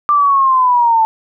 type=linear sweep; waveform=sine; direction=down; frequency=1186 to 880 Hz; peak=-8 dBFS; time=0.09-1.05 s; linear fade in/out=0 ms; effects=none